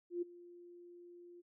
sine tone with ADSR envelope, 349.5 Hz, F4, 1 cent sharp, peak -33 dBFS, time 0.1-1.42 s, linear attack 120 ms, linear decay 13 ms, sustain -20 dB, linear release 23 ms, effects none

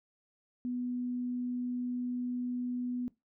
sine tone, 246.9 Hz, B3, in tune, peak -32 dBFS, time 0.65-3.08 s, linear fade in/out 0 ms, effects noise-tail reverb RT60 0.2 s tail -20 dB re dry

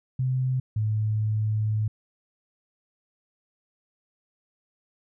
sine tone pair in turn, 129.1 / 107.75 Hz, C3 / A2, -23 / -36 cents, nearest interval minor third, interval 313 cents, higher first, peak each -22 dBFS, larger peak neither, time 0.19-0.6 / 0.76-1.88 s, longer second, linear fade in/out 5 ms, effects none

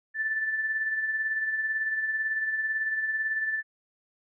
sine tone with tremolo, 1760 Hz, A6, in tune, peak -24 dBFS, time 0.14-3.63 s, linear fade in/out 50 ms, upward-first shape sine, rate 18 Hz, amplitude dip 45%, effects none

